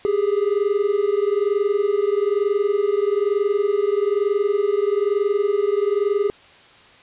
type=tone pair together; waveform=triangle; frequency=397.3 / 418.4 Hz; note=G4 / G#4; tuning=+23 / +13 cents; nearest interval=minor second; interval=90 cents; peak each=-18 / -18 dBFS; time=0.05-6.3 s; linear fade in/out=0 ms; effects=white hiss -48 dBFS RMS until 7.02 s + resampled to 8000 Hz